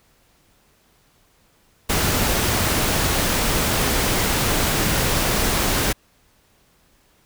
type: noise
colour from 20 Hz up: pink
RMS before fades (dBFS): -20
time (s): 1.89-5.93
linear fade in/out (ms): 10
effects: pink hiss -59 dBFS RMS until 7.25 s